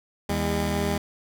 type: tone pair together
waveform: 15% pulse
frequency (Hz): 80.2 / 202.1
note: E2 / G#3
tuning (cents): -47 / -47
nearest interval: octave + major third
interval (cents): 1600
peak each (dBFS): -20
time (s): 0.29-0.98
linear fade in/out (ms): 5
effects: none